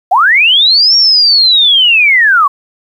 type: linear two-way sweep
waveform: sine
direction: up then down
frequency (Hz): 670 to 5588 to 1079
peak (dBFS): -4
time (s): 0.11-2.48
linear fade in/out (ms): 10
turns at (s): 0.96
effects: 7-bit